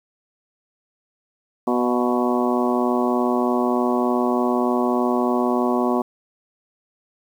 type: harmonic tone with a mistuned harmonic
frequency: 123.3 Hz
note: B2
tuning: 2 cents flat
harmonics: 2 / 3 / 4 / 5 / 6 / 7 / 8 / 9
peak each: -21 / -23 / -30 / -27 / -27 / -30 / -29 / -29 dBFS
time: 1.67-6.02 s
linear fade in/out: 5 ms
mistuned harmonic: 6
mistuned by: -42 cents
effects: 8-bit